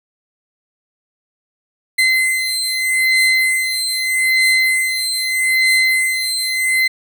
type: beating tone pair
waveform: 35% pulse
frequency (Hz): 2056 / 2056.8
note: C7 / C7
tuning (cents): -31 / -30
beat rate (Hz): 0.8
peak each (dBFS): -15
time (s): 1.98-6.88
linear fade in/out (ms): 10
effects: none